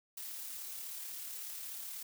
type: noise with amplitude modulation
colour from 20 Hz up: blue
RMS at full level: -43 dBFS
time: 0.17-2.03 s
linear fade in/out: 5 ms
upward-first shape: sine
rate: 36.3 Hz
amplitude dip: 25%
effects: none

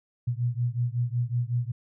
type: beating tone pair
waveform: sine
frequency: 118.7 / 124.1 Hz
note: A#2 / B2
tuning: +32 / +9 cents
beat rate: 5.4 Hz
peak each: -27 / -28 dBFS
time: 0.27-1.72 s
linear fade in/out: 10 ms
effects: none

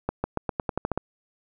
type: accelerating click train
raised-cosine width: 1 ms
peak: -11 dBFS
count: 10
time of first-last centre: 0.09-0.976 s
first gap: 150 ms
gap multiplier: 0.89
effects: none

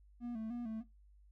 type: tone with vibrato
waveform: triangle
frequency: 230.4 Hz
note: A#3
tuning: 20 cents flat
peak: -37 dBFS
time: 0.2-0.84 s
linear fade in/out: 50 ms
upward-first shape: square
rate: 3.3 Hz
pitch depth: 73 cents each way
effects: noise-tail reverb RT60 0.2 s tail -19 dB re dry + added 50 Hz sine -60 dBFS peak until 1.31 s

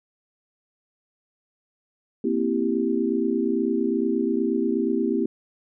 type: chord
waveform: sine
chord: C dominant seventh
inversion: third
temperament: equal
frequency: 233.1 / 261.6 / 329.6 / 392 Hz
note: Bb3 / C4 / E4 / G4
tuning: 0 / 0 / 0 / 0 cents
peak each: -26 dBFS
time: 2.24-5.26 s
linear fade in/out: 5 ms
effects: none

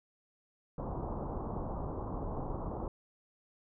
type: low-pass noise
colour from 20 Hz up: pink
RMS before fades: -38 dBFS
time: 0.78-2.88 s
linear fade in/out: 2 ms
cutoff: 1100 Hz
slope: 48 dB/octave
effects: none

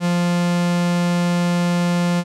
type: tone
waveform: 45% pulse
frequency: 174.61 Hz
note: F3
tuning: in tune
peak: -16 dBFS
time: 0-2.24 s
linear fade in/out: 50 ms
effects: low-pass 9000 Hz 12 dB/octave

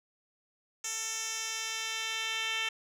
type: tone with band-pass filter sweep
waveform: 10% pulse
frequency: 445.4 Hz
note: A4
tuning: 21 cents sharp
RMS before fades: -35 dBFS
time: 0.84-2.69 s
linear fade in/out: 5 ms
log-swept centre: 6700 to 3200 Hz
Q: 2.1
effects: none

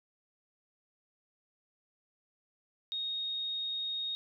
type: tone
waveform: sine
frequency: 3729 Hz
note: A#7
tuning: in tune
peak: -33 dBFS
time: 2.92-4.15 s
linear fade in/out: 0 ms
effects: none

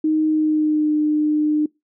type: tone with pitch glide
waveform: sine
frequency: 311.1 to 302.6 Hz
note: D#4 to D#4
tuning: 0 to -48 cents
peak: -15 dBFS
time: 0.04-1.66 s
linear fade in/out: 5 ms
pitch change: -48 cents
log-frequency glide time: 0.27-0.94 s
effects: noise-tail reverb RT60 0.2 s tail -24 dB re dry

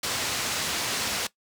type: low-pass noise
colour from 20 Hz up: white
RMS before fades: -29 dBFS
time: 0.03-1.27 s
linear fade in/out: 5 ms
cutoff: 6400 Hz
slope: 12 dB/octave
effects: noise-tail reverb RT60 0.1 s tail -18 dB re dry + high-pass 60 Hz 12 dB/octave

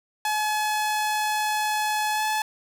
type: tone with pitch glide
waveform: sawtooth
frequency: 852 to 860.9 Hz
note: G#5 to A5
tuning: +44 to -38 cents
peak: -19 dBFS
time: 0.25-2.42 s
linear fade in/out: 2 ms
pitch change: +18 cents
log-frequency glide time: 2.13-2.23 s
effects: none

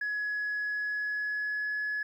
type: tone with pitch glide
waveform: sine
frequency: 1685 to 1697.7 Hz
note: G#6 to G#6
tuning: +25 to +38 cents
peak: -28 dBFS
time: 0.01-2.03 s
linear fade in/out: 5 ms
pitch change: +13 cents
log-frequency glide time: 0.62-1.82 s
effects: tanh soft clip ceiling -27 dBFS + 11-bit

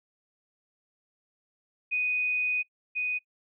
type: tone pair in turn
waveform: sine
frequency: 2489 / 2489 Hz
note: D#7 / D#7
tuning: 0 / 0 cents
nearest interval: unison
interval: 0 cents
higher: neither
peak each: -25 / -27 dBFS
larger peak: first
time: 1.91-2.63 / 2.95-3.19 s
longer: first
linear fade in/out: 20 ms
effects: noise-tail reverb RT60 0.1 s tail -20 dB re dry

